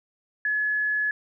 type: tone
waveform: sine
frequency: 1703 Hz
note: G#6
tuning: 43 cents sharp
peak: -22 dBFS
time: 0.45-1.11 s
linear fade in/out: 2 ms
effects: none